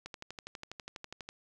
click train, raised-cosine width 0.2 ms, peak -25 dBFS, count 16, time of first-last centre 0.06-1.29 s, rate 12.2 Hz, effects none

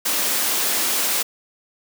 white high-pass noise, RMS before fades -21 dBFS, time 0.05-1.23 s, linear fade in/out 10 ms, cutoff 200 Hz, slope 24 dB/octave, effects none

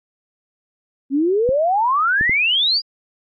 sine exponential sweep, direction up, 261.6 to 4955 Hz, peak -14 dBFS, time 1.1-2.82 s, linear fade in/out 50 ms
clicks, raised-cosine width 3 ms, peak -14 dBFS, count 3, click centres 1.491 / 2.211 / 2.295 s
effects AAC 48 kbps

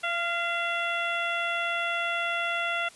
harmonic tone with a mistuned harmonic, 682 Hz, F5, 41 cents flat, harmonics 1 / 2 / 3 / 4 / 5, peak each -33 / -30 / -33 / -33 / -37 dBFS, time 0.03-2.89 s, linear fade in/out 10 ms, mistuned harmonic 2, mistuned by +35 cents, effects white hiss -52 dBFS RMS until 2.95 s + resampled to 24000 Hz

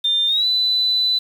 sine tone with pitch glide, 3600 to 3994 Hz, A7 to B7, +39 to +19 cents, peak -15 dBFS, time 0.04-1.19 s, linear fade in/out 10 ms, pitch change +180 cents, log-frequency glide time 0.27-0.46 s, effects 7-bit

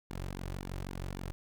sawtooth tone with flanger, 46.25 Hz, F#1, in tune, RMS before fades -40 dBFS, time 0.1-1.32 s, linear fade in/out 0 ms, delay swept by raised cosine 1.5 to 4.5 ms, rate 3.7 Hz, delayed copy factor -0.75, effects none

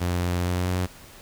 sawtooth tone with pitch glide, 88.4 to 90.99 Hz, F2 to F#2, +22 to -28 cents, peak -19 dBFS, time 0-0.87 s, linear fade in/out 20 ms, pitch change +50 cents, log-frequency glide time 0.39-0.72 s, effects pink hiss -47 dBFS RMS until 1.21 s

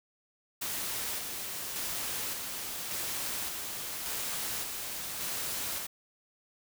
white noise with tremolo, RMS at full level -35 dBFS, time 0.61-5.87 s, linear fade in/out 10 ms, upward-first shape square, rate 0.87 Hz, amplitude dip 30%, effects none

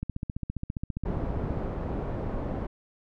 click train, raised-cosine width 5 ms, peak -19 dBFS, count 24, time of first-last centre 0.03-1.574 s, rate 14.9 Hz
pink low-pass noise, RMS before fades -32 dBFS, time 1.05-2.67 s, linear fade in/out 10 ms, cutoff 700 Hz, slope 12 dB/octave
effects none

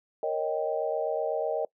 sine chord, Eb dominant seventh, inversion second, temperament equal, 466.2 / 554.4 / 622.3 / 784 Hz, Bb4 / Db5 / Eb5 / G5, 0 / 0 / 0 / 0 cents, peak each -31 / -33 / -30 / -35 dBFS, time 0.23-1.65 s, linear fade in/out 2 ms, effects noise-tail reverb RT60 0.1 s tail -23 dB re dry

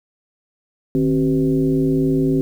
sine tone with frequency modulation, 267.4 Hz, C4, 38 cents sharp, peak -14 dBFS, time 0.95-2.41 s, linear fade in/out 0 ms, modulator 116 Hz, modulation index 1.1, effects 8-bit

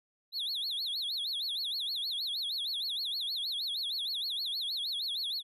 triangle tone with vibrato, 3797 Hz, A#7, 31 cents sharp, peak -31 dBFS, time 0.32-5.43 s, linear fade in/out 50 ms, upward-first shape sine, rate 6.4 Hz, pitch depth 260 cents each way, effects resampled to 32000 Hz

